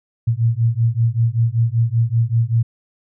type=beating tone pair; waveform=sine; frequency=113.1 / 118.3 Hz; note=A2 / A#2; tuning=+48 / +26 cents; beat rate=5.2 Hz; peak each=-17 dBFS; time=0.27-2.63 s; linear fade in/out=10 ms; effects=none